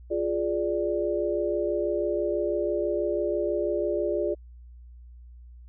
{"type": "chord", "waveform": "sine", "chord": "D diminished", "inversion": "first", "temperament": "equal", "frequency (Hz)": [349.2, 415.3, 587.3], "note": ["F4", "Ab4", "D5"], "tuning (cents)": [0, 0, 0], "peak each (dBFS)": [-28, -29, -28], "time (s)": [0.1, 4.35], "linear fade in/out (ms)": 20, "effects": ["added 60 Hz sine -44 dBFS peak until 5.68 s"]}